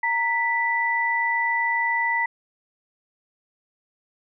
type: tone pair together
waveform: sine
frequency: 926.9 / 1975.5 Hz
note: A#5 / B6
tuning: -10 / 0 cents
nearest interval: octave + minor second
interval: 1310 cents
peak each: -24 / -22 dBFS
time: 0.03-2.26 s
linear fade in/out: 5 ms
effects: none